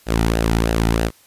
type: tone with flanger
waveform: sawtooth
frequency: 56.1 Hz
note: A1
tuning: 34 cents sharp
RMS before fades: -18 dBFS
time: 0.06-1.11 s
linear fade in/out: 50 ms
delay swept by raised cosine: 0.87 to 1.86 ms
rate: 3.1 Hz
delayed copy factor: -0.55
effects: white hiss -52 dBFS RMS until 1.26 s + resampled to 32000 Hz